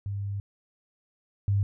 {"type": "tone pair in turn", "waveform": "sine", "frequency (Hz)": [100, 100], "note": ["G2", "G2"], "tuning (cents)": [35, 35], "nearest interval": "unison", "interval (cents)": 0, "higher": "neither", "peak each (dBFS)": [-29, -21], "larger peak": "second", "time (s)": [[0.06, 0.4], [1.48, 1.63]], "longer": "first", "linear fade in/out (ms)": 0, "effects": []}